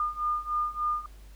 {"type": "beating tone pair", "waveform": "sine", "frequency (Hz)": [1211, 1214.4], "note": ["D#6", "D#6"], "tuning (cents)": [-47, -42], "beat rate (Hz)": 3.4, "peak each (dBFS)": [-31, -29], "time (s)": [0, 1.06], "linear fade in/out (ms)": 2, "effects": ["added 50 Hz sine -46 dBFS peak until 1.35 s", "pink hiss -59 dBFS RMS until 1.35 s"]}